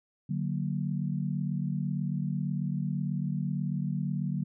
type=chord; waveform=sine; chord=D augmented; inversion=none; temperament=equal; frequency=146.83 / 185 / 233.1 Hz; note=D3 / F#3 / A#3; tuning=0 / 0 / 0 cents; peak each=-31 / -32 / -37 dBFS; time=0.29-4.44 s; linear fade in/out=10 ms; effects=none